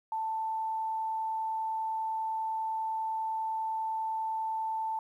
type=tone; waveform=sine; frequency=885 Hz; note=A5; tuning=10 cents sharp; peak=-30 dBFS; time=0.12-4.99 s; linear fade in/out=2 ms; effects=11-bit